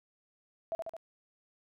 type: tone with echo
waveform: sine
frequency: 659.3 Hz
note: E5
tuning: in tune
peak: -31 dBFS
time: 0.72-0.75 s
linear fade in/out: 0 ms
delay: 72 ms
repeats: 3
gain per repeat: -3 dB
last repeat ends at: 0.966 s
effects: none